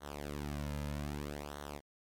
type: tone with flanger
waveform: sawtooth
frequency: 72.9 Hz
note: D2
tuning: 12 cents flat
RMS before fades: -41 dBFS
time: 0-1.81 s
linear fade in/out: 50 ms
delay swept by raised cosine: 0.4 to 2.7 ms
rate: 0.63 Hz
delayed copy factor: -0.8
effects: MP3 64 kbps